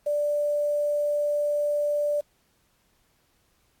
sine tone with quantisation, 587.3 Hz, D5, in tune, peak -22 dBFS, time 0.06-2.21 s, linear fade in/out 10 ms, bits 8, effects pink hiss -67 dBFS RMS until 3.8 s + AAC 64 kbps

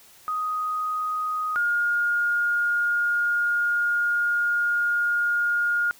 sine tone pair in turn, 1249 / 1422.3 Hz, D#6 / F6, +6 / +31 cents, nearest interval major second, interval 225 cents, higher second, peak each -24 / -20 dBFS, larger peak second, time 0.28-1.56 / 1.56-5.91 s, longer second, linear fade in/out 0 ms, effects white hiss -52 dBFS RMS until 5.99 s

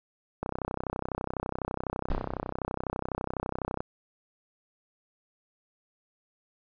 click train, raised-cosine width 1 ms, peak -17 dBFS, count 109, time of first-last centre 0.43-3.805 s, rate 32 Hz
brown noise with exponential decay, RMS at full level -29 dBFS, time 2.1-2.52 s, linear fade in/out 2 ms, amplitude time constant 91 ms
effects resampled to 11025 Hz

